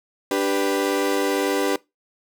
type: chord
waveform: 35% pulse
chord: G major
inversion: second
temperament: equal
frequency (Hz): 293.7 / 392 / 493.9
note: D4 / G4 / B4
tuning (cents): 0 / 0 / 0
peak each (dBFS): -22 / -22 / -23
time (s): 0.31-1.76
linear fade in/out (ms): 2
effects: noise-tail reverb RT60 0.2 s tail -21 dB re dry